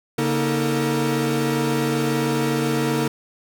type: tone cluster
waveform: 45% pulse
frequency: 141.4 / 238.5 / 317.5 / 451.6 Hz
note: C#3 / A#3 / D#4 / A4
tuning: +35 / +40 / +35 / +45 cents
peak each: -25 dBFS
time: 0.18-3.08 s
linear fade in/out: 5 ms
effects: none